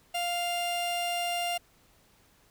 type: tone pair together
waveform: 45% pulse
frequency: 698.5 / 2794 Hz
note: F5 / F7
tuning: 0 / 0 cents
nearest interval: 2 octaves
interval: 2400 cents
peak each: -30 / -35 dBFS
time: 0.14-1.58 s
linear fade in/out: 10 ms
effects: pink hiss -63 dBFS RMS until 2.5 s